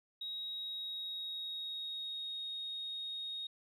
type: tone with pitch glide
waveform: sine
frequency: 3800 to 3735 Hz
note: A#7 to A#7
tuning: +33 to +3 cents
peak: -38 dBFS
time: 0.21-3.47 s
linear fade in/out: 5 ms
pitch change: -30 cents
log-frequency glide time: 0.53-2.46 s
effects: tanh soft clip ceiling -34 dBFS